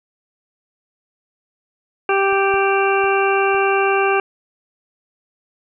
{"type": "harmonic tone", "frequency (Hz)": 392, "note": "G4", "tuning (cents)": 0, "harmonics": [1, 2, 3, 4, 6, 7], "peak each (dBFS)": [-17, -20, -22, -23, -25, -25], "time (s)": [2.09, 4.2], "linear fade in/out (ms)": 2}
{"type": "clicks", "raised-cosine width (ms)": 5, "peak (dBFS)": [-32, -25, -31, -32], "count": 4, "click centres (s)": [2.327, 2.541, 3.042, 3.546]}
{"effects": []}